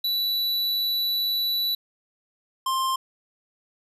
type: tone pair in turn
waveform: square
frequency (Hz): 3951 / 1054.1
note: B7 / C6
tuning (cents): 0 / +13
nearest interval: octave + major seventh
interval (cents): 2287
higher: first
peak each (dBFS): -23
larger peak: neither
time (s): 0.04-1.75 / 2.66-2.96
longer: first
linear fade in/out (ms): 5
effects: resampled to 32000 Hz + 10-bit